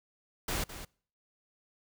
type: noise with echo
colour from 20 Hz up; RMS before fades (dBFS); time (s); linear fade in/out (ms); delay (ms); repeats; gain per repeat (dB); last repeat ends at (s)
pink; -33; 0.48-0.64; 5; 210; 1; -11; 0.85
effects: noise-tail reverb RT60 0.5 s tail -25 dB re dry